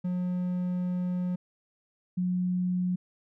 triangle / sine tone pair in turn, 180 / 180.87 Hz, F#3 / F#3, -47 / -39 cents, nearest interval unison, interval 8 cents, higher second, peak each -25 dBFS, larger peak neither, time 0.04-1.36 / 2.17-2.96 s, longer first, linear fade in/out 10 ms, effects none

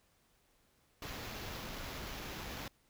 pink noise with sample-and-hold, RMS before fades -44 dBFS, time 1.02-2.68 s, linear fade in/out 2 ms, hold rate 8820 Hz, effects pink hiss -72 dBFS RMS until 2.89 s

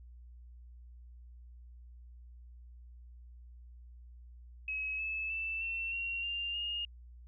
sine tone with pitch steps, 2561 / 2606 / 2651 / 2698 / 2745 / 2793 / 2842 Hz, D#7 / E7 / E7 / E7 / F7 / F7 / F7, +49 / -20 / +9 / +40 / -31 / -1 / +30 cents, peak -34 dBFS, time 4.68-6.85 s, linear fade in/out 2 ms, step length 310 ms, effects added 60 Hz sine -50 dBFS peak until 7.27 s

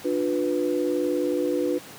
sine chord, B diminished, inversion first, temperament just, 296.3 / 355.6 / 493.9 Hz, D4 / F4 / B4, +15 / +31 / 0 cents, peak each -26 dBFS, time 0.04-1.79 s, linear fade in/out 20 ms, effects pink hiss -43 dBFS RMS until 1.98 s + high-pass 150 Hz 12 dB/octave

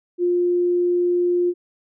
sine tone, 353 Hz, F4, 19 cents sharp, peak -16 dBFS, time 0.18-1.54 s, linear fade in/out 50 ms, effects none

